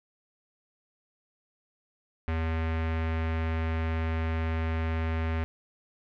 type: tone with low-pass filter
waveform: square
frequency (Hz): 81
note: E2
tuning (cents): -30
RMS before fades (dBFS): -29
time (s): 2.28-5.44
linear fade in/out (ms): 0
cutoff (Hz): 2200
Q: 1.9
effects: none